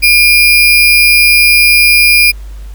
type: tone with sample-and-hold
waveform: sine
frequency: 2400 Hz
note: D7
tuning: 37 cents sharp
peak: -3 dBFS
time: 0.02-2.32 s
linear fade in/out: 20 ms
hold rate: 7350 Hz
effects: added 50 Hz sine -23 dBFS peak until 2.74 s + pink hiss -43 dBFS RMS until 2.74 s